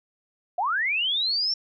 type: linear sweep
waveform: sine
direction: up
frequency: 656 to 5480 Hz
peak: -22 dBFS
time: 0.58-1.54 s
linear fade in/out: 5 ms
effects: none